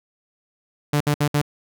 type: tone bursts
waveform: sawtooth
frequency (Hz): 146.83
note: D3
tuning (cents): 0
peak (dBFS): -13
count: 4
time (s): 0.93-1.416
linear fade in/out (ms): 5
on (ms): 75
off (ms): 62
effects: none